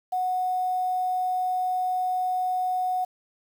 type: tone with quantisation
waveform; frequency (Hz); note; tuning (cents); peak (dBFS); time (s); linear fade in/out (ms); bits
sine; 736; F#5; -9; -23; 0.12-3.05; 10; 8
effects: none